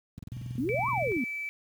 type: click train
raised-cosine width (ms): 5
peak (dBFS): -27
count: 22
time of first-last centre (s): 0.18-1.166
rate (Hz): 21.3
type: tone with vibrato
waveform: sine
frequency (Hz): 123.47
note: B2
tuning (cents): 0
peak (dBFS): -35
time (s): 0.32-1.12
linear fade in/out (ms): 0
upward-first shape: triangle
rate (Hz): 10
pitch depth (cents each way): 9
type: exponential two-way sweep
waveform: sine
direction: up then down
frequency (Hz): 224.2 to 1176 to 224.2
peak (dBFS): -27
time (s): 0.58-1.24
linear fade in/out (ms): 2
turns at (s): 0.89
type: tone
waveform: sine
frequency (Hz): 2311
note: D7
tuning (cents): -28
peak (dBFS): -32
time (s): 0.69-1.49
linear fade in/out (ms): 0
effects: high-pass 80 Hz 12 dB/octave + 9-bit